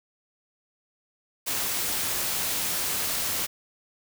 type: noise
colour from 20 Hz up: white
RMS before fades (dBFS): -28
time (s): 1.46-3.47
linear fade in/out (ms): 20
effects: none